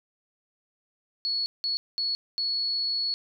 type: tone bursts at uneven times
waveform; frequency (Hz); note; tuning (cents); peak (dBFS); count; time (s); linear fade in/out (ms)
sine; 4383; C#8; -20; -25; 4; 1.25-1.46 / 1.64-1.77 / 1.98-2.15 / 2.38-3.14; 0
effects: none